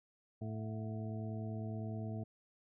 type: harmonic tone with a mistuned harmonic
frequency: 109.8 Hz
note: A2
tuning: 3 cents flat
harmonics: 1 / 2 / 3 / 4 / 6 / 7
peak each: -40 / -44 / -51 / -52 / -51 / -57 dBFS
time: 0.41-2.24 s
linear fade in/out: 10 ms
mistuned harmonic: 7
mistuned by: -78 cents
effects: none